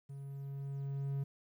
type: tone with level ramp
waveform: triangle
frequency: 138.59 Hz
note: C#3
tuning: in tune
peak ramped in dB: -42 to -31 dBFS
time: 0.09-1.24 s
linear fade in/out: 10 ms
effects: 12-bit